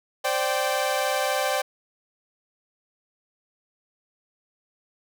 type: chord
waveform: sawtooth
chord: C suspended second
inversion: none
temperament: equal with one note detuned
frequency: 523.3 / 587.3 / 778.6 Hz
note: C5 / D5 / G5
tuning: 0 / 0 / -12 cents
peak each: -24 / -23 / -23 dBFS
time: 0.24-1.62 s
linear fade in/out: 10 ms
effects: none